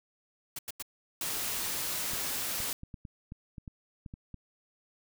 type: noise bursts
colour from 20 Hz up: white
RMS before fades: -38 dBFS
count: 3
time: 0.56-0.825 s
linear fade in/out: 5 ms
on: 29 ms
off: 89 ms
type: noise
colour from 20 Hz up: white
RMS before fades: -34 dBFS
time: 1.21-2.73 s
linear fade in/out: 2 ms
type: clicks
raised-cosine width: 5 ms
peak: -30 dBFS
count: 11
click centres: 2.135 / 2.603 / 2.834 / 2.942 / 3.052 / 3.321 / 3.582 / 3.678 / 4.062 / 4.139 / 4.343 s
effects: none